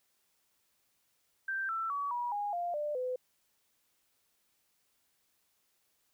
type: tone with pitch steps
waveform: sine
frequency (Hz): 1568 / 1333.8 / 1134.7 / 965.2 / 821.1 / 698.5 / 594.2 / 505.4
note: G6 / E6 / C#6 / B5 / G#5 / F5 / D5 / B4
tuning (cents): 0 / +20 / +40 / -40 / -20 / 0 / +20 / +40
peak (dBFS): -32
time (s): 1.48-3.16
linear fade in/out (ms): 5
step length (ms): 210
effects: white hiss -75 dBFS RMS until 6.13 s